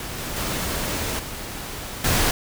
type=noise with level steps; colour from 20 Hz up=pink; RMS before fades=-32 / -30 / -26 / -33 / -20 dBFS; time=0-2.31 s; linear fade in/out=2 ms; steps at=0.18 / 0.36 / 1.19 / 2.04 s; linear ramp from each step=5 ms; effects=none